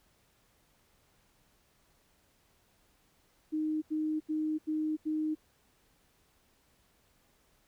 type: tone bursts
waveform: sine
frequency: 309.8 Hz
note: D#4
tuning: 7 cents flat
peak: -29 dBFS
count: 5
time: 3.52-5.352 s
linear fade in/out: 20 ms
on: 300 ms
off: 83 ms
effects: pink hiss -69 dBFS RMS until 7.67 s